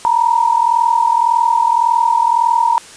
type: tone pair together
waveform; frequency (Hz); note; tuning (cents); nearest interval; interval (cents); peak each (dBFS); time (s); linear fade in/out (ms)
sine; 918.2 / 960; A#5 / B5; -26 / -49; minor second; 77; -13 / -13; 0.05-2.78; 0
effects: white hiss -37 dBFS RMS until 2.96 s + resampled to 22050 Hz